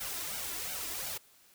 white noise with flanger, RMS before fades -38 dBFS, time 0-1.18 s, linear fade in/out 10 ms, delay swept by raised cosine 1.3 to 3 ms, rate 2.8 Hz, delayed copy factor +0.7, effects white hiss -62 dBFS RMS until 1.54 s

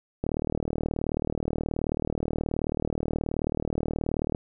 click train, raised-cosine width 2 ms, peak -14 dBFS, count 160, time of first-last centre 0.24-4.349 s, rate 38.7 Hz, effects none

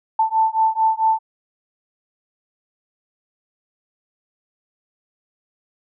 sine beating tone pair, 883 / 887.5 Hz, A5 / A5, +6 / +15 cents, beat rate 4.5 Hz, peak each -18 dBFS, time 0.19-1.19 s, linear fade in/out 5 ms, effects none

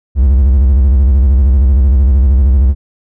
triangle tone with vibrato, 66.4 Hz, C2, 26 cents sharp, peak -3 dBFS, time 0.15-2.75 s, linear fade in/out 50 ms, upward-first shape square, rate 13 Hz, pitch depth 130 cents each way, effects none

